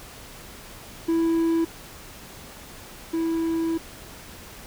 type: tone pair in turn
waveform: triangle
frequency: 329.9 / 328.3 Hz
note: E4 / E4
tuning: +1 / -7 cents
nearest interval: unison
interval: 8 cents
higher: first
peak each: -17 / -20 dBFS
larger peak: first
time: 1.08-1.65 / 3.13-3.78 s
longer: second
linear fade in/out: 10 ms
effects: pink hiss -43 dBFS RMS until 4.66 s